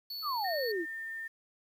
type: tone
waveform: square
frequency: 4435 Hz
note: C#8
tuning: in tune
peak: -38 dBFS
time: 0.1-0.72 s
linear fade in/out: 5 ms
type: exponential sweep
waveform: sine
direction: down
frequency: 1318.5 to 306.5 Hz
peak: -31 dBFS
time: 0.22-0.86 s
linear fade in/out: 50 ms
type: tone with pitch glide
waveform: sine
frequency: 1832 to 1805.7 Hz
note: A#6 to A6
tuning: -31 to +44 cents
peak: -37 dBFS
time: 0.44-1.28 s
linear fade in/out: 10 ms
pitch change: -25 cents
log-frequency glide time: 0.65-0.88 s
effects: 10-bit